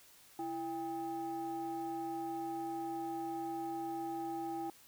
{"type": "ring-modulated tone", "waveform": "triangle", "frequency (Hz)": 233.6, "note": "A#3", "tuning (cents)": 4, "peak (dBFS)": -32, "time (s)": [0.39, 4.7], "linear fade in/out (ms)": 2, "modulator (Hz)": 567, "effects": ["white hiss -61 dBFS RMS until 4.87 s"]}